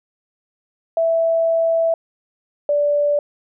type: tone pair in turn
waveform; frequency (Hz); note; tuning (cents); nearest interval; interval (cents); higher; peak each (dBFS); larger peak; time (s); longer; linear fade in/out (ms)
sine; 659.3 / 583.2; E5 / D5; 0 / -12; major second; 212; first; -14; neither; 0.97-1.94 / 2.69-3.19; first; 2
effects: none